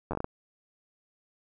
slowing click train, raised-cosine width 1 ms, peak -18 dBFS, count 7, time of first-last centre 0.11-0.244 s, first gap 10 ms, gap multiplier 1.32, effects none

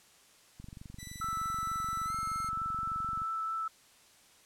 click train, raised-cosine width 5 ms, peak -34 dBFS, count 62, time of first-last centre 0.6-3.218 s, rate 23.3 Hz
5% pulse tone with pitch glide, 1975.5 to 2130 Hz, B6 to C7, 0 to +30 cents, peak -34 dBFS, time 0.98-2.5 s, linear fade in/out 20 ms, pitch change +130 cents, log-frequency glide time 2.05-2.14 s
sine tone with vibrato, 1318.5 Hz, E6, in tune, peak -32 dBFS, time 1.21-3.68 s, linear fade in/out 5 ms, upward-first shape triangle, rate 4.4 Hz, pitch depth 9 cents each way
effects white hiss -61 dBFS RMS until 4.45 s + low-pass 10000 Hz 12 dB/octave

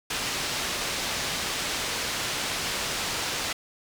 white low-pass noise, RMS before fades -30 dBFS, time 0.1-3.53 s, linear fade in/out 5 ms, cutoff 5400 Hz, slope 12 dB/octave, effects none

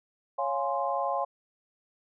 sine chord, Db major seventh, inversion none, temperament equal, 554.4 / 698.5 / 830.6 / 1046.5 Hz, Db5 / F5 / Ab5 / C6, 0 / 0 / 0 / 0 cents, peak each -32 dBFS, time 0.38-1.25 s, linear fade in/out 10 ms, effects none

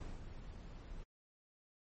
brown noise with ADSR envelope, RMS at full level -43 dBFS, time 0-1.04 s, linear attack 14 ms, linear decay 170 ms, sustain -6 dB, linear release 13 ms, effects MP3 32 kbps

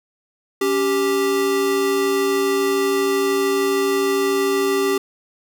square tone pair together, 279.1 / 392 Hz, C#4 / G4, +12 / 0 cents, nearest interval tritone, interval 588 cents, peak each -25 / -18 dBFS, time 0.61-4.98 s, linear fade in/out 5 ms, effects none

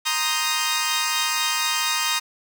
10% pulse chord, C minor seventh, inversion third, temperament equal, 932.3 / 1046.5 / 1244.5 / 1568 Hz, Bb5 / C6 / Eb6 / G6, 0 / 0 / 0 / 0 cents, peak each -17 / -21 / -16 / -22 dBFS, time 0.05-2.2 s, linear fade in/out 20 ms, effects none

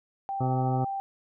sine tone, 785 Hz, G5, 2 cents sharp, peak -29 dBFS, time 0.29-1 s, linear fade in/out 0 ms
harmonic tone, 128.6 Hz, C3, 30 cents flat, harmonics 1 / 2 / 3 / 4 / 5 / 6 / 7 / 9 / 10, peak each -26 / -32 / -36 / -38 / -40 / -42 / -43 / -45 / -46 dBFS, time 0.4-0.85 s, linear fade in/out 10 ms
effects none

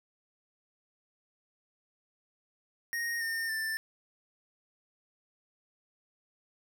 square tone with pitch steps, 1864.7 / 1819 / 1774.3 Hz, A#6 / A#6 / A6, 0 / -43 / +14 cents, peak -32 dBFS, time 2.93-3.77 s, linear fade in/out 0 ms, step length 280 ms, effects none

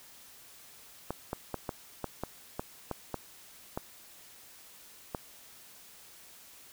clicks, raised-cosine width 1 ms, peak -19 dBFS, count 11, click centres 1.106 / 1.331 / 1.543 / 1.692 / 2.043 / 2.236 / 2.595 / 2.913 / 3.143 / 3.775 / 5.148 s, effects white hiss -54 dBFS RMS until 6.72 s

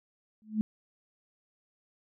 sine tone with exponential growth, 215.7 Hz, A3, 34 cents flat, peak -21 dBFS, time 0.42-0.61 s, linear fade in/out 0 ms, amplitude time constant 40 ms, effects none

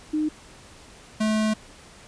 sine / square tone pair in turn, 306.5 / 216.3 Hz, D#4 / A3, -26 / -29 cents, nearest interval tritone, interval 603 cents, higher first, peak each -21 dBFS, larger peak neither, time 0.13-0.29 / 1.2-1.54 s, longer second, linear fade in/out 10 ms, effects pink hiss -48 dBFS RMS until 2.07 s + resampled to 22050 Hz

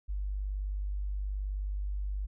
sine tone, 49.46 Hz, G1, 16 cents sharp, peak -31 dBFS, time 0.08-2.27 s, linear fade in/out 20 ms, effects none

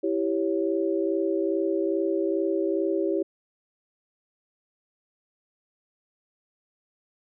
sine chord, C# diminished, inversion first, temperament equal, 329.6 / 392 / 554.4 Hz, E4 / G4 / C#5, 0 / 0 / 0 cents, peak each -26 / -26 / -30 dBFS, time 0.03-3.23 s, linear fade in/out 10 ms, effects none

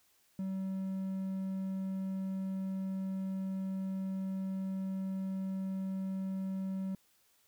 triangle tone, 190.9 Hz, G3, 46 cents flat, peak -32 dBFS, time 0.39-6.95 s, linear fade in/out 2 ms, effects white hiss -70 dBFS RMS until 7.47 s

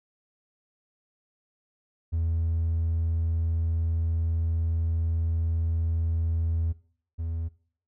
triangle tone pair in turn, 82.41 / 82.41 Hz, E2 / E2, 0 / 0 cents, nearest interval unison, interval 0 cents, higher neither, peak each -21 / -26 dBFS, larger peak first, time 2.12-6.73 / 7.18-7.49 s, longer first, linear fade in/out 20 ms, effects noise-tail reverb RT60 0.5 s tail -20 dB re dry + tanh soft clip ceiling -18 dBFS

